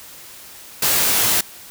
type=noise with comb filter; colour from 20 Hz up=white; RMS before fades=-17 dBFS; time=0.82-1.41 s; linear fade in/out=5 ms; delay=19 ms; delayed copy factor=+0.9; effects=white hiss -40 dBFS RMS until 1.7 s